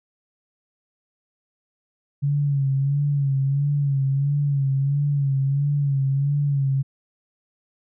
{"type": "tone with vibrato", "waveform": "sine", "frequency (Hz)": 140, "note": "C#3", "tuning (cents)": 18, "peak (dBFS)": -18, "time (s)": [2.22, 6.83], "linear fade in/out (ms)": 20, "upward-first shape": "sine", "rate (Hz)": 1.5, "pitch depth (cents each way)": 58, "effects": []}